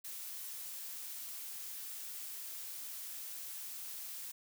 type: noise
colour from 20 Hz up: blue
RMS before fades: -45 dBFS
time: 0.04-4.32 s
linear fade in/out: 10 ms
effects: none